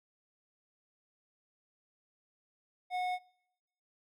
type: tone with hard clipping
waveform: sine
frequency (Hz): 729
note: F#5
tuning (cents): -26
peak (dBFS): -33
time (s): 2.9-3.19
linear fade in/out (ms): 50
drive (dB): 10
effects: noise-tail reverb RT60 0.9 s tail -23 dB re dry + MP3 96 kbps